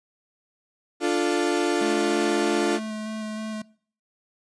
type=chord; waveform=35% pulse; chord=D minor; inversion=none; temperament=equal; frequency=293.7 / 349.2 / 440 Hz; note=D4 / F4 / A4; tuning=0 / 0 / 0 cents; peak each=-24 / -22 / -26 dBFS; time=1-2.8 s; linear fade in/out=50 ms
type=tone with vibrato; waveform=square; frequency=216.6 Hz; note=A3; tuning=27 cents flat; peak=-30 dBFS; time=1.81-3.62 s; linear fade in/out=5 ms; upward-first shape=square; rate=3.2 Hz; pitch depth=10 cents each way
effects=noise-tail reverb RT60 0.5 s tail -22 dB re dry + resampled to 22050 Hz